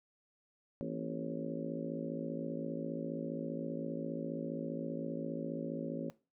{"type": "harmonic tone with a mistuned harmonic", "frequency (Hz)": 55, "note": "A1", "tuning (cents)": 0, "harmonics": [3, 4, 5, 6, 7, 8, 9, 10], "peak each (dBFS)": [-44, -42, -42, -47, -47, -48, -50, -44], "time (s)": [0.81, 6.1], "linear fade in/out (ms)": 0, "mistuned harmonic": 4, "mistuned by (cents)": 83, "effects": ["noise-tail reverb RT60 0.3 s tail -19 dB re dry"]}